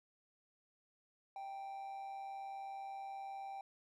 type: tone with amplitude modulation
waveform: triangle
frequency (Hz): 784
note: G5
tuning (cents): 0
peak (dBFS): -40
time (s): 1.36-3.61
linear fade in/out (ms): 2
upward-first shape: sine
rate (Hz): 139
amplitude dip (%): 40
effects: none